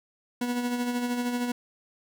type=tone with tremolo; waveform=40% pulse; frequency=243.8 Hz; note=B3; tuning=22 cents flat; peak=-24 dBFS; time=0.41-1.52 s; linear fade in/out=5 ms; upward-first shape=sine; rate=13 Hz; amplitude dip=45%; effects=none